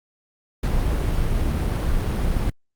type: noise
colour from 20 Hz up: brown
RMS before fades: -21 dBFS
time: 0.63-2.5 s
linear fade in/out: 5 ms
effects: Opus 48 kbps